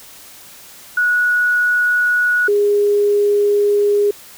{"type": "tone pair in turn", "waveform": "sine", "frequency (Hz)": [1463, 410.5], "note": ["F#6", "G#4"], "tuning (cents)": [-20, -20], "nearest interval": "octave + minor seventh", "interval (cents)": 2200, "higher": "first", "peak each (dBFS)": [-12, -11], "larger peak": "second", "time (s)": [[0.97, 2.48], [2.48, 4.11]], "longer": "second", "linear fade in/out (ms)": 5, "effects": ["white hiss -40 dBFS RMS until 4.37 s"]}